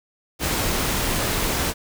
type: noise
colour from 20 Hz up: pink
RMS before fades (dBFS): -23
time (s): 0.39-1.74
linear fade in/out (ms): 50
effects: none